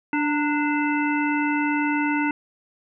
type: harmonic tone with a mistuned harmonic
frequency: 293.7 Hz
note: D4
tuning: in tune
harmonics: 1 / 3 / 5 / 7 / 9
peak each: -22 / -27 / -29 / -30 / -32 dBFS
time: 0.13-2.31 s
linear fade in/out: 2 ms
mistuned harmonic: 3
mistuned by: +54 cents
effects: none